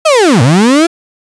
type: linear two-way sweep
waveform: 35% pulse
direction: down then up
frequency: 659.3 to 110 to 345.8 Hz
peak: -3 dBFS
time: 0.05-0.87 s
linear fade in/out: 10 ms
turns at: 0.42 s
effects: resampled to 22050 Hz